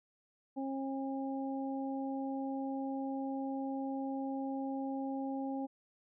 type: harmonic tone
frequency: 270 Hz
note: C#4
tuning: 45 cents flat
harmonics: 1 / 2 / 3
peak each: -36 / -44 / -43 dBFS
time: 0.56-5.67 s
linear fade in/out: 20 ms
effects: none